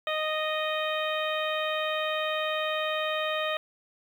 harmonic tone, 620 Hz, D#5, 6 cents flat, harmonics 1 / 2 / 3 / 4 / 5 / 6, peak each -30 / -33 / -35 / -36 / -37 / -38 dBFS, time 0.07-3.57 s, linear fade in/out 2 ms, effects 9-bit

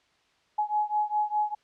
sine beating tone pair, 841 / 845.9 Hz, G#5 / G#5, +22 / +32 cents, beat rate 4.9 Hz, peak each -27 / -28 dBFS, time 0.58-1.55 s, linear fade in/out 10 ms, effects white hiss -66 dBFS RMS until 1.63 s + low-pass 4000 Hz 12 dB/octave

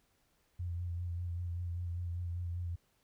sine tone with vibrato, 87.1 Hz, F2, 4 cents flat, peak -35 dBFS, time 0.59-2.76 s, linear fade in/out 10 ms, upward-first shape sine, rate 5.1 Hz, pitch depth 32 cents each way, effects pink hiss -74 dBFS RMS until 3.03 s

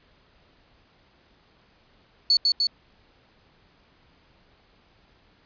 sine tone with echo, 4435 Hz, C#8, in tune, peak -15 dBFS, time 2.3-2.37 s, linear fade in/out 2 ms, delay 150 ms, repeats 2, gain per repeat -2 dB, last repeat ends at 2.67 s, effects pink hiss -60 dBFS RMS until 5.45 s + resampled to 11025 Hz

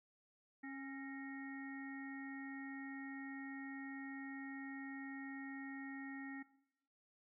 harmonic tone with a mistuned harmonic, 273.5 Hz, C#4, 23 cents flat, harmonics 1 / 3 / 5 / 7 / 8, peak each -47 / -57 / -61 / -52 / -61 dBFS, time 0.63-6.43 s, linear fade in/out 10 ms, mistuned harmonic 7, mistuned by -46 cents, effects noise-tail reverb RT60 0.8 s tail -18 dB re dry

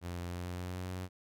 sawtooth tone with pitch glide, 87.6 to 91.8 Hz, F2 to F#2, +6 to -13 cents, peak -34 dBFS, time 0.01-1.09 s, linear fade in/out 50 ms, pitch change +81 cents, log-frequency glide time 0.25-0.9 s, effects none

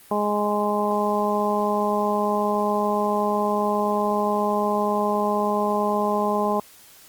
harmonic tone, 207.7 Hz, G#3, in tune, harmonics 1 / 2 / 3 / 4 / 5, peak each -26 / -26 / -26 / -26 / -26 dBFS, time 0.11-6.6 s, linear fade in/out 2 ms, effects white hiss -49 dBFS RMS until 7.08 s + Opus 32 kbps

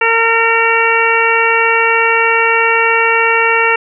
harmonic tone, 456.8 Hz, A#4, 35 cents flat, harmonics 1 / 2 / 3 / 4 / 5 / 6, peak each -16 / -16 / -16 / -16 / -16 / -16 dBFS, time 0.01-3.76 s, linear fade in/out 5 ms, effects none

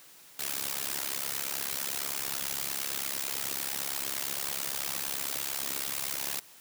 white noise with amplitude modulation, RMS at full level -30 dBFS, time 0.39-6.4 s, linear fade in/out 5 ms, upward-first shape sine, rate 68.9 Hz, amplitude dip 95%, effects white hiss -54 dBFS RMS until 6.6 s + high-pass 100 Hz 12 dB/octave

